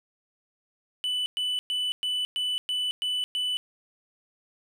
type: tone bursts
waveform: triangle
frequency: 2986 Hz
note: F#7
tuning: 15 cents sharp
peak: -24 dBFS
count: 8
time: 1.04-3.57 s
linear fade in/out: 0 ms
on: 220 ms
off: 110 ms
effects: none